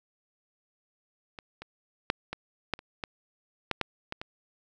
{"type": "clicks", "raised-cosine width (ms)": 0.3, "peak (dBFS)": [-25, -25, -8, -18, -11, -29, -17, -11, -11, -18, -21], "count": 11, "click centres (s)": [1.388, 1.62, 2.101, 2.33, 2.737, 2.791, 3.038, 3.713, 3.813, 4.124, 4.215], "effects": []}